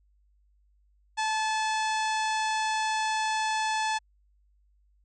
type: harmonic tone with a mistuned harmonic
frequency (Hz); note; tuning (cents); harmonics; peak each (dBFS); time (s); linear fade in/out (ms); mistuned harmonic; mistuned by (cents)
865; A5; -30; 1 / 2 / 3 / 4 / 5 / 6 / 7 / 8 / 9 / 10; -27 / -33 / -37 / -39 / -41 / -43 / -44 / -45 / -46 / -47; 1.17-3.99; 20; 1; +18
effects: added 50 Hz sine -62 dBFS peak until 5.04 s